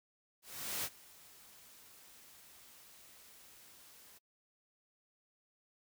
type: noise with ADSR envelope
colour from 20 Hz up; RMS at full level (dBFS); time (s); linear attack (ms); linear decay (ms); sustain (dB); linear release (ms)
white; -37; 0.42-4.19; 420; 51; -22; 19
effects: noise-tail reverb RT60 0.1 s tail -26 dB re dry